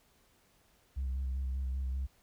sine tone with vibrato, 65.7 Hz, C2, 8 cents sharp, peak -30 dBFS, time 0.96-2.07 s, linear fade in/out 20 ms, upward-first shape square, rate 5.1 Hz, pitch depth 29 cents each way, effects tanh soft clip ceiling -30 dBFS + pink hiss -68 dBFS RMS until 2.22 s

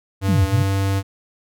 square tone with pitch glide, 97 to 97.67 Hz, G2 to G2, -18 to -6 cents, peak -18 dBFS, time 0.21-1.03 s, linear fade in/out 50 ms, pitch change +12 cents, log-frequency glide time 0.45-0.75 s
sine linear two-way sweep, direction down then up, 220 to 77.78 to 142.9 Hz, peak -16 dBFS, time 0.28-0.63 s, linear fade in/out 10 ms, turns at 0.43 s
effects none

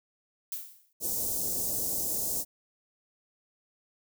violet noise with exponential decay, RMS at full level -33 dBFS, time 0.52-0.93 s, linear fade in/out 2 ms, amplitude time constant 87 ms
white band-stop noise, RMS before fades -31 dBFS, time 1-2.45 s, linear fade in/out 50 ms, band 650 to 6000 Hz, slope 24 dB/octave
effects none

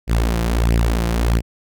sawtooth tone with flanger, 57.3 Hz, A#1, 29 cents flat, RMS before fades -17 dBFS, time 0.07-1.42 s, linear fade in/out 50 ms, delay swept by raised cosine 0.38 to 5.88 ms, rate 1.5 Hz, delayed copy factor +0.7, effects none

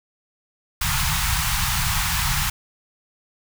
pink band-stop noise, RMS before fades -22 dBFS, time 0.81-2.5 s, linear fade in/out 5 ms, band 170 to 840 Hz, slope 48 dB/octave, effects none

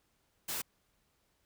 white noise, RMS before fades -37 dBFS, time 0.48-0.62 s, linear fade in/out 10 ms, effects pink hiss -75 dBFS RMS until 1.45 s

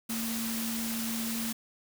sine tone in noise, 227.6 Hz, A#3, 41 cents flat, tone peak -33 dBFS, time 0.09-1.53 s, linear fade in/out 10 ms, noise white, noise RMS -36 dBFS, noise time 0.09-1.53 s, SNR 0 dB, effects none

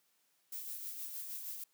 violet noise with tremolo, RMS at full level -42 dBFS, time 0.52-1.64 s, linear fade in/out 5 ms, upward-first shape sine, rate 6.4 Hz, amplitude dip 40%, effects white hiss -75 dBFS RMS until 1.73 s + high-pass 150 Hz 12 dB/octave

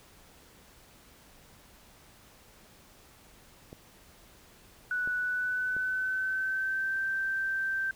clicks, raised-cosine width 2 ms, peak -31 dBFS, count 3, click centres 3.729 / 5.075 / 5.766 s
sine tone with pitch glide, 1480 to 1562.6 Hz, F#6 to G6, 0 to -6 cents, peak -28 dBFS, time 4.91-7.91 s, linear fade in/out 2 ms, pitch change +94 cents, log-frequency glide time 5.18-6.99 s
effects pink hiss -57 dBFS RMS until 7.95 s

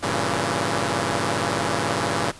5% pulse chord, G diminished seventh, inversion none, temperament equal with one note detuned, 98 / 116.54 / 138.59 / 167.4 Hz, G2 / Bb2 / Db3 / Fb3, 0 / 0 / 0 / +27 cents, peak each -16 dBFS, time 0.02-2.32 s, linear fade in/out 20 ms, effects pink hiss -44 dBFS RMS until 2.39 s + resampled to 24000 Hz

